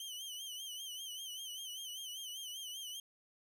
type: tone with vibrato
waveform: sawtooth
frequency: 3073 Hz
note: G7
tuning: 35 cents flat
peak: -40 dBFS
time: 0-3 s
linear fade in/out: 2 ms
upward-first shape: sine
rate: 5.1 Hz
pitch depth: 85 cents each way
effects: none